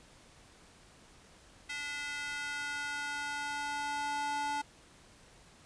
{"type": "tone with high-pass filter sweep", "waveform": "square", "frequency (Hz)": 289.5, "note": "D4", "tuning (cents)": -25, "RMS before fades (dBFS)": -37, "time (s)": [1.69, 4.62], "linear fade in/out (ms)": 10, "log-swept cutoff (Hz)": [2000, 770], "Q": 2.2, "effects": ["pink hiss -59 dBFS RMS until 5.65 s", "resampled to 22050 Hz"]}